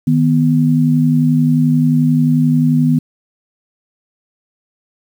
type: tone pair together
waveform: sine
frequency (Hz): 155.54 / 246.9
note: D#3 / B3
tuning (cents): 0 / 0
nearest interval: minor sixth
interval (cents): 800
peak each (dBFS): -12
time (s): 0.07-2.99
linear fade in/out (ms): 5
effects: 7-bit